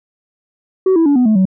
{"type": "tone with pitch steps", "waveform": "sine", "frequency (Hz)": [377.3, 328.5, 285.9, 248.9, 216.7, 188.65], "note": ["F#4", "E4", "D4", "B3", "A3", "F#3"], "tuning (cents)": [34, -6, -46, 14, -26, 34], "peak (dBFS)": -6, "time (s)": [0.86, 1.454], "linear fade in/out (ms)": 5, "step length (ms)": 99, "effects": ["tanh soft clip ceiling -7 dBFS"]}